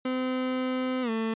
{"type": "tone with pitch glide", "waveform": "30% pulse", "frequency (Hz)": [256.7, 223.5], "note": ["C4", "A3"], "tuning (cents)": [-33, 27], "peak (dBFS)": -24, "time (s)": [0.05, 1.34], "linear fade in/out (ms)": 5, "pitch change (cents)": -240, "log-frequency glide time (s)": [1.02, 1.1], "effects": ["resampled to 8000 Hz"]}